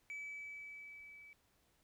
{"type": "tone with level ramp", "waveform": "sine", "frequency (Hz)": 2297, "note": "D7", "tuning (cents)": -39, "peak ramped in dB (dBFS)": [-40, -55], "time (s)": [0.1, 1.33], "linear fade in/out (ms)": 0, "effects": ["tanh soft clip ceiling -42 dBFS", "pink hiss -75 dBFS RMS until 1.83 s"]}